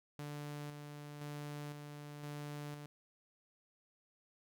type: tone with tremolo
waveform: sawtooth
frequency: 146.83 Hz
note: D3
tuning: in tune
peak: -39 dBFS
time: 0.19-2.86 s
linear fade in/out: 0 ms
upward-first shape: square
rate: 0.98 Hz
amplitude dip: 40%
effects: none